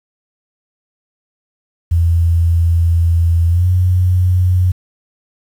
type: tone with pitch glide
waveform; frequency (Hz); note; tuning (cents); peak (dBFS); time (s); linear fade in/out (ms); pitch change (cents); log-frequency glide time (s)
sine; 84.2 to 90.77; E2 to F#2; +37 to -33; -9; 1.91-4.72; 10; +130; 3.48-3.67
effects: 7-bit